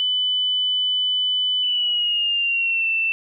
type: tone with pitch glide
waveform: sine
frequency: 3000 to 2673 Hz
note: F#7 to E7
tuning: +23 to +23 cents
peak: -18 dBFS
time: 0-3.12 s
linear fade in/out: 0 ms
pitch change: -200 cents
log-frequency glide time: 1.61-2.89 s
effects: none